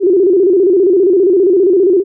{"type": "tone with vibrato", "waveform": "sine", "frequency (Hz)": 372.5, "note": "F#4", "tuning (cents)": 12, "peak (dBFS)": -6, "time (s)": [0, 2.04], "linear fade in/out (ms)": 50, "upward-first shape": "square", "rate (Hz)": 15, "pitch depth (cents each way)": 110, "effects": []}